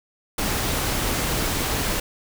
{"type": "noise", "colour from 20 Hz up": "pink", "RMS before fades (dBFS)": -24, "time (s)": [0.38, 2], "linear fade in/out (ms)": 5, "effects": []}